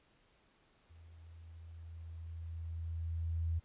sine tone with level ramp, 82.6 Hz, E2, 4 cents sharp, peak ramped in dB -55 to -31 dBFS, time 0.89-3.6 s, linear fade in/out 20 ms, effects pink hiss -70 dBFS RMS until 3.64 s + resampled to 8000 Hz

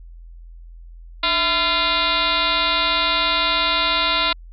sine tone with frequency modulation, 2447 Hz, D#7, 29 cents flat, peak -16 dBFS, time 1.23-4.33 s, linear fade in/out 5 ms, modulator 358 Hz, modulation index 4.8, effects added 42 Hz sine -37 dBFS peak until 4.52 s

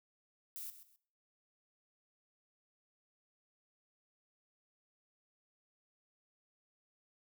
violet noise with echo, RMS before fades -45 dBFS, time 0.56-0.7 s, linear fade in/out 0 ms, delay 130 ms, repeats 2, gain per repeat -12 dB, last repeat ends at 0.96 s, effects noise-tail reverb RT60 0.5 s tail -18 dB re dry

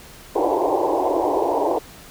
pink band-pass noise, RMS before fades -20 dBFS, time 0.35-1.79 s, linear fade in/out 10 ms, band 300 to 1000 Hz, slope 96 dB/octave, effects pink hiss -43 dBFS RMS until 2.1 s

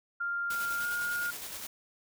sine tone with pitch glide, 1396.9 to 1423.8 Hz, F6 to F6, 0 to +33 cents, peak -30 dBFS, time 0.2-1.31 s, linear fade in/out 10 ms, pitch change +33 cents, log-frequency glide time 0.77-0.86 s
white noise with tremolo, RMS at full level -40 dBFS, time 0.5-1.67 s, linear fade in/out 5 ms, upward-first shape square, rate 9.8 Hz, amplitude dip 30%
effects none

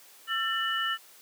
sine tone cluster, 1344 / 1788 / 2953 Hz, E6 / A6 / F#7, +33 / +27 / -4 cents, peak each -31 dBFS, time 0.27-0.98 s, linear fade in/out 50 ms, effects white hiss -54 dBFS RMS until 1.21 s + high-pass 300 Hz 12 dB/octave

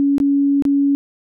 sine tone with dropouts, 280.8 Hz, C#4, 22 cents sharp, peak -12 dBFS, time 0-0.95 s, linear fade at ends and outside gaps 0 ms, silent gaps 0.182-0.201 / 0.623-0.652 s, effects none

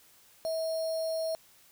sine tone with sample-and-hold, 646 Hz, E5, 35 cents flat, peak -29 dBFS, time 0.45-1.35 s, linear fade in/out 0 ms, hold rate 4900 Hz, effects white hiss -60 dBFS RMS until 1.71 s

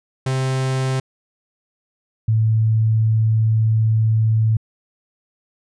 45% pulse / sine tone pair in turn, 131.5 / 110.58 Hz, C3 / A2, +9 / +9 cents, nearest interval minor third, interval 300 cents, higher first, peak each -18 / -13 dBFS, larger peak second, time 0.26-1 / 2.28-4.57 s, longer second, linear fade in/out 5 ms, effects resampled to 22050 Hz

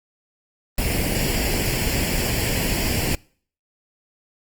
pink noise with comb filter, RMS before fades -22 dBFS, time 0.78-3.15 s, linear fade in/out 2 ms, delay 0.4 ms, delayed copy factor +0.7, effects noise-tail reverb RT60 0.5 s tail -25 dB re dry + Opus 24 kbps

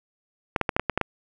clicks, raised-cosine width 0.5 ms, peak -7 dBFS, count 8, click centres 0.562 / 0.613 / 0.692 / 0.765 / 0.796 / 0.897 / 0.976 / 1.013 s, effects none

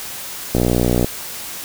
click train, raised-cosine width 2 ms, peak -3 dBFS, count 31, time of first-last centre 0.55-1.045 s, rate 60.6 Hz, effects white hiss -30 dBFS RMS until 1.64 s

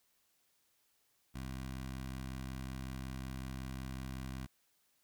15% pulse tone with notch filter, 65.41 Hz, C2, in tune, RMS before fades -43 dBFS, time 1.34-4.47 s, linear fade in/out 20 ms, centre 530 Hz, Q 1.3, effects white hiss -75 dBFS RMS until 5.03 s

